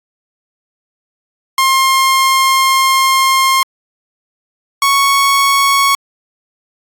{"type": "tone pair in turn", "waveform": "sawtooth", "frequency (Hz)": [1064, 1108.4], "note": ["C6", "C#6"], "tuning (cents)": [29, -1], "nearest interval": "minor second", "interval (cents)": 70, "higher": "second", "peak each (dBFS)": -5, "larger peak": "neither", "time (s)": [[1.58, 3.63], [4.82, 5.95]], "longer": "first", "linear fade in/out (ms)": 2, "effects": ["AAC 64 kbps"]}